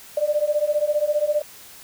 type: beating tone pair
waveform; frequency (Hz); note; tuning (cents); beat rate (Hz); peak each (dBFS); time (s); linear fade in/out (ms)
sine; 587.3 / 602.3; D5 / D5; 0 / +44; 15; -22 / -21; 0.17-1.42; 5
effects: white hiss -44 dBFS RMS until 1.83 s